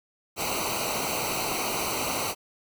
pink noise with comb filter, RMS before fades -29 dBFS, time 0.36-2.35 s, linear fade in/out 50 ms, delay 0.58 ms, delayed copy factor -0.9, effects none

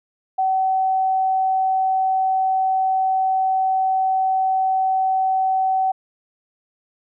sine tone, 760 Hz, F#5, 46 cents sharp, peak -16 dBFS, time 0.38-5.92 s, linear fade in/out 10 ms, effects none

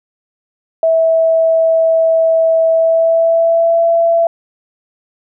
sine tone with pitch glide, 652 to 670.7 Hz, E5 to E5, -19 to +30 cents, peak -8 dBFS, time 0.83-4.27 s, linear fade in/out 2 ms, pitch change +49 cents, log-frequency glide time 2.7-3.85 s, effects none

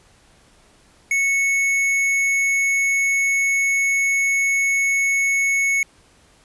triangle tone with tanh clipping, 2207 Hz, C#7, 8 cents flat, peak -18 dBFS, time 1.11-5.83 s, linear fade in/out 2 ms, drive 16 dB, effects pink hiss -54 dBFS RMS until 6.44 s + resampled to 24000 Hz

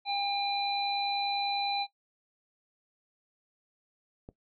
harmonic tone, 803 Hz, G5, 41 cents sharp, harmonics 1 / 3 / 5, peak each -30 / -37 / -33 dBFS, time 0.05-1.87 s, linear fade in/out 50 ms
click, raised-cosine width 2 ms, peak -30 dBFS, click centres 4.289 s
effects noise-tail reverb RT60 0.1 s tail -17 dB re dry + MP3 96 kbps

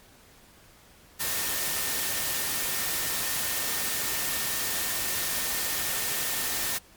sine tone in noise, 1816 Hz, A#6, 46 cents flat, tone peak -40 dBFS, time 1.19-6.79 s, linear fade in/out 20 ms, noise white, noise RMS -29 dBFS, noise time 1.19-6.79 s, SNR -14 dB, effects pink hiss -55 dBFS RMS until 6.96 s + MP3 96 kbps

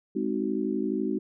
sine chord, Ab dominant seventh, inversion none, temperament just, 207.7 / 259.6 / 311.5 / 373.8 Hz, Ab3 / C4 / Eb4 / Gb4, 0 / -13 / +2 / +18 cents, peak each -31 dBFS, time 0.15-1.19 s, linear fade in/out 10 ms, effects none

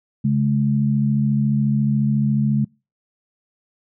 sine tone pair together, 138.14 / 212.3 Hz, C#3 / G#3, -6 / +38 cents, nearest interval perfect fifth, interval 744 cents, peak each -18 dBFS, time 0.24-2.65 s, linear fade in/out 10 ms, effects noise-tail reverb RT60 0.3 s tail -26 dB re dry

